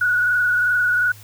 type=tone with frequency modulation; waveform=sine; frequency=1464 Hz; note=F#6; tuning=19 cents flat; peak=-15 dBFS; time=0.01-1.12 s; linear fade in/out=5 ms; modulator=22.7 Hz; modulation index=1.3; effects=added 104 Hz sine -42 dBFS peak until 1.23 s + white hiss -46 dBFS RMS until 1.23 s